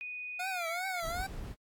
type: tone with pitch glide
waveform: sine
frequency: 2481 to 2210 Hz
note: D#7 to C#7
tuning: -6 to -6 cents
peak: -38 dBFS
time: 0.01-1 s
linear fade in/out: 0 ms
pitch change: -200 cents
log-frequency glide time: 0.56-0.73 s
type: tone with vibrato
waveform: 25% pulse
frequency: 710 Hz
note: F5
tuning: 28 cents sharp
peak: -31 dBFS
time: 0.39-1.27 s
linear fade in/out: 10 ms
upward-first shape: triangle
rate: 2.6 Hz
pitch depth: 160 cents each way
type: noise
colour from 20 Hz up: brown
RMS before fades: -41 dBFS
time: 1.02-1.56 s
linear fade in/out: 50 ms
effects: AAC 64 kbps